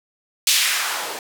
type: noise with band-pass filter sweep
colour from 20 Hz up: blue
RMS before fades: -21 dBFS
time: 0.47-1.19 s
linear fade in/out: 2 ms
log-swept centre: 3900 to 430 Hz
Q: 1.2
effects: none

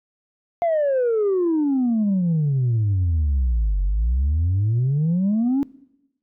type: exponential two-way sweep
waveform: sine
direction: down then up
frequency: 698.5 to 45.64 to 287 Hz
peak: -15 dBFS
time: 0.62-5.63 s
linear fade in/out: 0 ms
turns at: 3.83 s
effects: noise-tail reverb RT60 0.9 s tail -22 dB re dry + tanh soft clip ceiling -15 dBFS

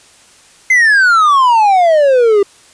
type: exponential sweep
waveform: triangle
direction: down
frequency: 2093 to 392 Hz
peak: -4 dBFS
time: 0.7-2.43 s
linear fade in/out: 5 ms
effects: white hiss -44 dBFS RMS until 2.73 s + resampled to 22050 Hz

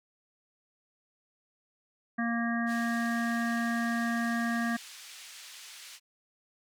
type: harmonic tone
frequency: 233.1 Hz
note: A#3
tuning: in tune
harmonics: 1 / 3 / 5 / 7 / 8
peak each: -29 / -37 / -39 / -36 / -38 dBFS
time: 2.18-4.77 s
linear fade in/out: 10 ms
type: band-pass noise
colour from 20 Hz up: pink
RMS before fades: -48 dBFS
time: 2.66-6 s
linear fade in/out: 50 ms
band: 2400 to 9000 Hz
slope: 12 dB/octave
effects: none

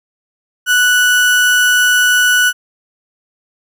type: tone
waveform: 35% pulse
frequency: 1479 Hz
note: F#6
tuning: 1 cent flat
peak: -7 dBFS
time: 0.66-2.53 s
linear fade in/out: 50 ms
effects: none

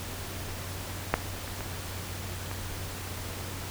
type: clicks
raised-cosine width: 0.5 ms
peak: -6 / -24 / -20 / -20 dBFS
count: 4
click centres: 1.14 / 1.478 / 1.607 / 2.514 s
effects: added 92 Hz sine -39 dBFS peak until 3.7 s + pink hiss -39 dBFS RMS until 3.7 s

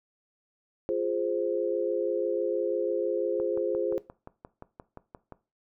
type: chord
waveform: sine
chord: F minor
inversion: none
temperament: equal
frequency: 349.2 / 415.3 / 523.3 Hz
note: F4 / Ab4 / C5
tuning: 0 / 0 / 0 cents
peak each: -30 dBFS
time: 0.89-3.98 s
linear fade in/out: 0 ms
type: click train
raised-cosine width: 1 ms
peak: -28 dBFS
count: 12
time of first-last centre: 3.4-5.323 s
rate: 5.72 Hz
effects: noise-tail reverb RT60 0.3 s tail -17 dB re dry

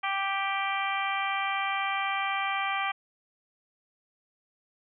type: harmonic tone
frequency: 392 Hz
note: G4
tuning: in tune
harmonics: 2 / 3 / 4 / 5 / 6 / 7 / 8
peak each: -32 / -32 / -38 / -36 / -33 / -44 / -39 dBFS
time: 0.03-2.92 s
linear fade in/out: 10 ms
effects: none

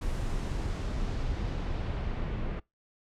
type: noise with low-pass filter sweep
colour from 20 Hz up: brown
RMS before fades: -32 dBFS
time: 0.01-2.6 s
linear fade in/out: 10 ms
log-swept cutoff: 11000 to 2400 Hz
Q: 0.94
effects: noise-tail reverb RT60 0.2 s tail -24 dB re dry

